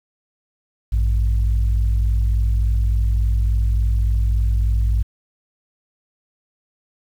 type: tone pair together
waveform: sine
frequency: 55.62 / 99.1 Hz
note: A1 / G2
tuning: +19 / +19 cents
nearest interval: minor seventh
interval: 1000 cents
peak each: -14 / -22 dBFS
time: 0.92-5.03 s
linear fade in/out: 10 ms
effects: tanh soft clip ceiling -10 dBFS + 8-bit